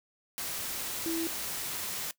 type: tone in noise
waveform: sine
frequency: 329.6 Hz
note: E4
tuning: in tune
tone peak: -30 dBFS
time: 1.06-1.27 s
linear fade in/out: 0 ms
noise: white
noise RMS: -36 dBFS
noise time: 0.38-2.11 s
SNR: +3 dB
effects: noise-tail reverb RT60 0.1 s tail -19 dB re dry